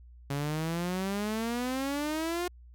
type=exponential sweep; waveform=sawtooth; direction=up; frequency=138.59 to 360 Hz; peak=-26 dBFS; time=0.3-2.48 s; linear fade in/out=5 ms; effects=added 60 Hz sine -49 dBFS peak until 2.74 s